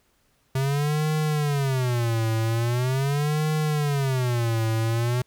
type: tone with vibrato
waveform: square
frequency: 131.5 Hz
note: C3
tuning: 9 cents sharp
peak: -22 dBFS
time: 0.55-5.22 s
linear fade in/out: 5 ms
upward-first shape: sine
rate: 0.42 Hz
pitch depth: 280 cents each way
effects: pink hiss -66 dBFS RMS until 5.26 s